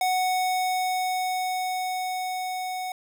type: tone with level ramp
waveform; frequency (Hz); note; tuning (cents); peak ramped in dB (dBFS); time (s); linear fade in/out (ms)
square; 740; F#5; 0; -22 to -30; 0.01-2.92; 2
effects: none